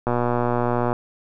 click train, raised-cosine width 1 ms, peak -8 dBFS, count 105, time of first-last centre 0.07-0.93 s, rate 121 Hz, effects none

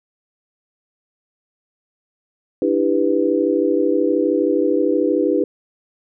sine chord, E minor seventh, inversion third, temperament just, 296.7 / 329.6 / 395.6 / 494.4 Hz, D4 / E4 / G4 / B4, +18 / 0 / +16 / +2 cents, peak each -20 dBFS, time 2.62-5.44 s, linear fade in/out 2 ms, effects none

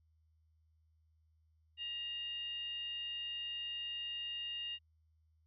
sine tone with frequency modulation, 2825 Hz, F7, 19 cents sharp, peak -39 dBFS, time 1.77-4.79 s, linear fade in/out 50 ms, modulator 920 Hz, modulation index 0.33, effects added 79 Hz sine -69 dBFS peak until 5.46 s

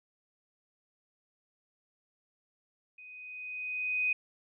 sine tone with level ramp, 2499 Hz, D#7, 7 cents sharp, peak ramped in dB -48 to -25 dBFS, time 2.98-4.13 s, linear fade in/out 5 ms, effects none

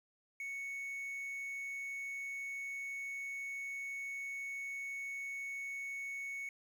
triangle tone with quantisation, 2217 Hz, C#7, in tune, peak -38 dBFS, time 0.4-6.49 s, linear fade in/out 2 ms, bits 11, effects none

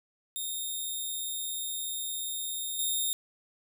10% pulse tone with level steps, 3677 Hz, A#7, 24 cents flat, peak -25 / -20 dBFS, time 0.36-3.13 s, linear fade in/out 0 ms, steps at 2.79 s, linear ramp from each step 2 ms, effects none

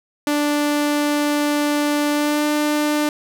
sawtooth tone with pitch glide, 293.7 to 298.3 Hz, D4 to D4, 0 to +27 cents, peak -13 dBFS, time 0.27-3.09 s, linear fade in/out 2 ms, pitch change +27 cents, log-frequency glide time 2.11-2.46 s, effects none

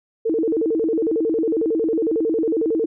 sine tone with vibrato, 381.5 Hz, G4, 47 cents flat, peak -17 dBFS, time 0.25-2.86 s, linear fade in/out 10 ms, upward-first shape square, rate 11 Hz, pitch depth 290 cents each way, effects none

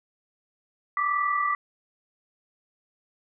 sine tone cluster, 1166 / 1207 / 1964 Hz, D6 / D6 / B6, -13 / +47 / -10 cents, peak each -24 / -31 / -29 dBFS, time 0.97-1.55 s, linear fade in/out 2 ms, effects none

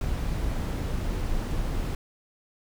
brown noise, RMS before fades -28 dBFS, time 0.01-1.95 s, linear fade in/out 2 ms, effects none

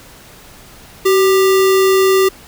sine tone with sample-and-hold, 381.4 Hz, G4, 47 cents flat, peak -8 dBFS, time 1.05-2.29 s, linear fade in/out 10 ms, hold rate 1575 Hz, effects pink hiss -40 dBFS RMS until 2.47 s

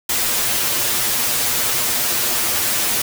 white noise with comb filter, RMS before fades -19 dBFS, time 0.09-3.02 s, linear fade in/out 5 ms, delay 8.5 ms, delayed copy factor +1, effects none

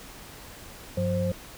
sine tone cluster, 97.9 / 178.3 / 527 Hz, G2 / F3 / C5, -2 / +36 / +12 cents, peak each -28 dBFS, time 0.97-1.32 s, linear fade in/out 5 ms, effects pink hiss -45 dBFS RMS until 1.57 s

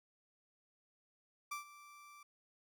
30% pulse tone with ADSR envelope, 1171 Hz, D6, 5 cents flat, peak -36 dBFS, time 1.51-2.23 s, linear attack 9 ms, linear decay 120 ms, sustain -17 dB, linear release 4 ms, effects none

